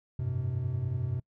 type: tone cluster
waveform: triangle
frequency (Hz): 93.3 / 103.9 / 127.3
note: F#2 / G#2 / C3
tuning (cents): +15 / +1 / -47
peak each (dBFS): -33 / -35 / -29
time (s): 0.19-1.2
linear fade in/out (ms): 5
effects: noise-tail reverb RT60 0.1 s tail -24 dB re dry